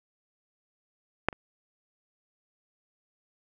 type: clicks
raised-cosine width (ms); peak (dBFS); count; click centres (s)
0.5; -7 / -27; 2; 1.286 / 1.328
effects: none